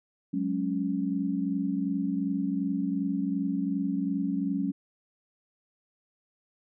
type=chord; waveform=sine; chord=F# suspended second; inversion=none; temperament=equal; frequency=185 / 207.7 / 277.2 Hz; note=F#3 / G#3 / C#4; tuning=0 / 0 / 0 cents; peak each=-31 / -32 / -29 dBFS; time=0.33-4.72 s; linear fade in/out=10 ms; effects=none